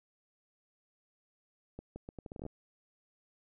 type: accelerating click train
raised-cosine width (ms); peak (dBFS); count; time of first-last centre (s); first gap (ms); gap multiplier
2; -30; 12; 1.79-2.464; 170; 0.76
effects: none